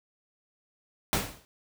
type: noise with exponential decay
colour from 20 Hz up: pink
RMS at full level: -23 dBFS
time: 1.13-1.45 s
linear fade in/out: 0 ms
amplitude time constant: 69 ms
effects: none